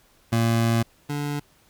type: tone pair in turn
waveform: 25% pulse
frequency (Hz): 115.1 / 145.48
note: A#2 / D3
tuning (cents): -22 / -16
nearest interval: major third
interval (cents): 406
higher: second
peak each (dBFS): -15 / -22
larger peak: first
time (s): 0.32-0.83 / 1.09-1.4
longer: first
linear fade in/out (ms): 10
effects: pink hiss -59 dBFS RMS until 1.69 s